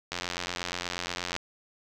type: click train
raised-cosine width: 0.2 ms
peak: -14 dBFS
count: 111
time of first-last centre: 0.12-1.364 s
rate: 88.4 Hz
effects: none